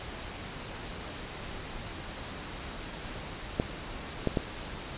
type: clicks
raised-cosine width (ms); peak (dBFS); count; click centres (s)
2; -12; 3; 3.599 / 4.273 / 4.372
effects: pink hiss -40 dBFS RMS until 4.97 s + resampled to 8000 Hz